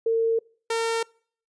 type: tone pair in turn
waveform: sine / sawtooth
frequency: 454.2 / 456.2 Hz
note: A#4 / A#4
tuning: -45 / -37 cents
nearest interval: unison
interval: 8 cents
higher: second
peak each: -19 / -19 dBFS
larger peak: neither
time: 0.06-0.39 / 0.7-1.03 s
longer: neither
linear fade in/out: 5 ms
effects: noise-tail reverb RT60 0.5 s tail -25 dB re dry + resampled to 22050 Hz